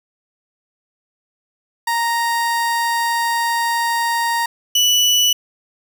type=tone pair in turn; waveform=30% pulse; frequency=932.3 / 2960 Hz; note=A#5 / F#7; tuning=0 / 0 cents; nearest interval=octave + minor sixth; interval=2000 cents; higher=second; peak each=-14 / -9 dBFS; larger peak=second; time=1.87-4.46 / 4.75-5.33 s; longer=first; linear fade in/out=5 ms; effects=none